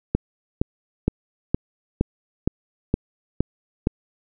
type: click train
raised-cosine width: 3 ms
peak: -5 dBFS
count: 9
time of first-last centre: 0.15-3.871 s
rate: 2.15 Hz
effects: none